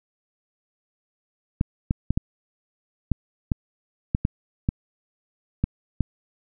clicks, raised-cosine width 5 ms, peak -8 dBFS, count 11, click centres 1.611 / 1.909 / 2.106 / 2.175 / 3.117 / 3.518 / 4.149 / 4.251 / 4.689 / 5.64 / 6.007 s, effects none

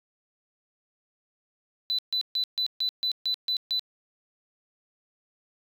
triangle tone bursts, 3996 Hz, B7, 20 cents sharp, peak -21 dBFS, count 9, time 1.9-3.794 s, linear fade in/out 0 ms, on 86 ms, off 140 ms, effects tanh soft clip ceiling -21 dBFS

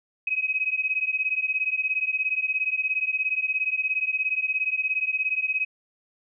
sine beating tone pair, 2527 / 2544 Hz, D#7 / D#7, +26 / +38 cents, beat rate 17 Hz, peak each -26 dBFS, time 0.27-5.65 s, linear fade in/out 5 ms, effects none

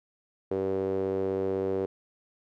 sawtooth tone with band-pass filter, 96 Hz, G2, 36 cents flat, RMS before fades -29 dBFS, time 0.51-1.86 s, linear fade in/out 5 ms, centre 430 Hz, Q 5.4, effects none

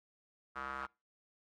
square tone with band-pass filter, 66.7 Hz, C2, 34 cents sharp, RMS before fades -42 dBFS, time 0.55-0.87 s, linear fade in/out 20 ms, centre 1300 Hz, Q 4.7, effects noise-tail reverb RT60 0.3 s tail -26 dB re dry + AAC 32 kbps

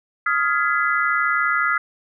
sine chord, F half-diminished seventh, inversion third, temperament just, 1257.2 / 1396.9 / 1676.3 / 2012 Hz, Eb6 / F6 / Ab6 / Cb7, +18 / 0 / +16 / +32 cents, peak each -22 / -21 / -25 / -24 dBFS, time 0.26-1.78 s, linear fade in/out 5 ms, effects none

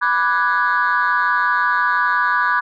sine chord, G# half-diminished seventh, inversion first, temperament equal, 987.8 / 1174.7 / 1480 / 1661.2 Hz, B5 / D6 / F#6 / G#6, 0 / 0 / 0 / 0 cents, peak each -19 dBFS, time 0.01-2.61 s, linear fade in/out 20 ms, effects tanh soft clip ceiling -8 dBFS

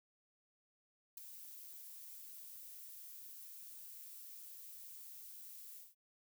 violet noise with ADSR envelope, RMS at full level -45 dBFS, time 1.17-5.95 s, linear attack 7 ms, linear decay 7 ms, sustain -8 dB, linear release 180 ms, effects none

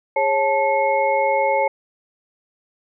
sine tone cluster, 410.7 / 547 / 875 / 2171 Hz, G#4 / C#5 / A5 / C#7, -19 / -23 / -10 / -37 cents, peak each -28 / -19 / -19 / -25 dBFS, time 0.16-1.68 s, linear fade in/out 5 ms, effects none

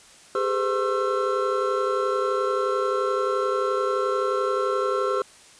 triangle tone cluster, 402.2 / 433.7 / 510 / 1076 / 1340 Hz, G4 / A4 / C5 / C6 / E6, +44 / -25 / -44 / +48 / +28 cents, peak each -24 / -32 / -24 / -29 / -26 dBFS, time 0.35-5.22 s, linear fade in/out 2 ms, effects white hiss -50 dBFS RMS until 5.59 s + resampled to 22050 Hz

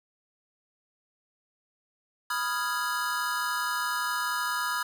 square chord, F half-diminished seventh, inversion second, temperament equal, 987.8 / 1244.5 / 1396.9 / 1661.2 Hz, Cb6 / Eb6 / F6 / Ab6, 0 / 0 / 0 / 0 cents, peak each -34 dBFS, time 2.3-4.83 s, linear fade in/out 5 ms, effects none

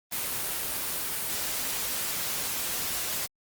white noise, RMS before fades -31 dBFS, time 0.11-3.27 s, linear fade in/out 20 ms, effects Opus 24 kbps

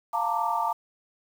sine chord, Bb major seventh, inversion second, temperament equal with one note detuned, 698.5 / 890.2 / 932.3 / 1174.7 Hz, F5 / A5 / Bb5 / D6, 0 / +20 / 0 / 0 cents, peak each -31 / -28 / -29 / -30 dBFS, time 0.13-0.73 s, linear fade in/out 10 ms, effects 8-bit

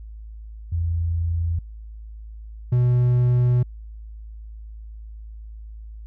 sine / triangle tone pair in turn, 84 / 123.15 Hz, E2 / B2, +33 / -5 cents, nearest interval perfect fifth, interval 662 cents, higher second, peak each -20 / -13 dBFS, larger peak second, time 0.72-1.59 / 2.72-3.63 s, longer second, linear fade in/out 5 ms, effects added 54 Hz sine -35 dBFS peak until 6.06 s

